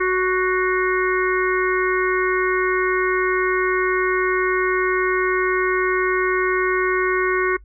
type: harmonic tone with a mistuned harmonic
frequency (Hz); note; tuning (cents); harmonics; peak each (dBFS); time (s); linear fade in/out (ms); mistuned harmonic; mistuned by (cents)
370; F#4; 0; 1 / 3 / 4 / 5 / 6; -19 / -24 / -25 / -26 / -27; 0-7.57; 10; 6; -57
effects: noise-tail reverb RT60 0.1 s tail -22 dB re dry + added 50 Hz sine -42 dBFS peak until 7.64 s